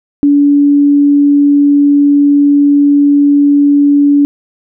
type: tone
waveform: sine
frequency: 286.6 Hz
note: D4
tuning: 42 cents flat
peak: -4 dBFS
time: 0.23-4.25 s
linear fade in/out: 0 ms
effects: none